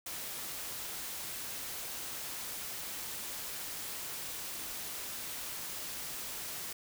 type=noise; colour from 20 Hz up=white; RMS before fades=-41 dBFS; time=0.06-6.73 s; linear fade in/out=5 ms; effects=none